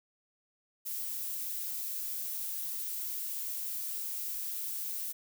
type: noise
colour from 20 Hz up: violet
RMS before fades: -37 dBFS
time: 0.85-5.13 s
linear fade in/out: 20 ms
effects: none